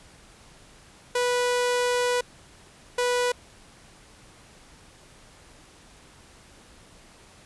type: tone bursts at uneven times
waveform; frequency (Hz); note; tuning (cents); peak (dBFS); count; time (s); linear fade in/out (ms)
sawtooth; 491.2; B4; -9; -18; 2; 1.15-2.21 / 2.98-3.32; 5
effects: pink hiss -52 dBFS RMS until 7.45 s + resampled to 24000 Hz